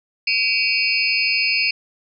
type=tone cluster; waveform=sine; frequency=2291 / 2514 / 2726 / 4406 / 4996 Hz; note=D7 / D#7 / F7 / C#8 / D#8; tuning=-44 / +17 / -43 / -11 / +6 cents; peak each=-23 dBFS; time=0.27-1.71 s; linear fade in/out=5 ms; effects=none